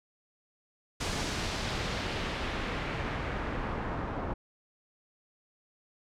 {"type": "noise with low-pass filter sweep", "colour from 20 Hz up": "pink", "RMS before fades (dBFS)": -34, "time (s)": [1, 4.34], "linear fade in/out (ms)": 10, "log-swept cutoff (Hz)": [6900, 1100], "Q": 0.98, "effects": []}